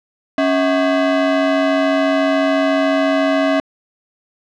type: ring-modulated tone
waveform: 40% pulse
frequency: 460 Hz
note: A#4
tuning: 23 cents flat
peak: -9 dBFS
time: 0.38-3.6 s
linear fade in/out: 2 ms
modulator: 183 Hz
effects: low-pass 3000 Hz 12 dB/octave